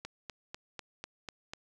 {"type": "click train", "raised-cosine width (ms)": 0.2, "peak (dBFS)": -23, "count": 7, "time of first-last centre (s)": [0.05, 1.535], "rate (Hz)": 4.04, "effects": []}